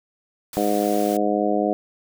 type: noise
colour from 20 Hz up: white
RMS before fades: -36 dBFS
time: 0.53-1.17 s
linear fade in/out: 2 ms
type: harmonic tone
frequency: 103.7 Hz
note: G#2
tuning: 2 cents flat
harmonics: 2 / 3 / 4 / 5 / 6 / 7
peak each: -26 / -24 / -26 / -26 / -26 / -25 dBFS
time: 0.57-1.73 s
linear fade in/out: 0 ms
effects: none